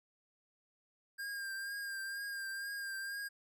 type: tone with vibrato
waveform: square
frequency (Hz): 1604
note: G6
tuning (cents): +39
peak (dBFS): -40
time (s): 1.18-3.29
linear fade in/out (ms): 20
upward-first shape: triangle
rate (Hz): 2.1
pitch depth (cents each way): 35
effects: none